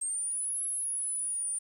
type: linear two-way sweep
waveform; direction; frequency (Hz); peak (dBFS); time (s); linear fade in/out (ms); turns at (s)
sine; up then down; 8390 to 10850 to 9190; -28; 0.01-1.59; 10; 0.63
effects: tanh soft clip ceiling -29 dBFS + 10-bit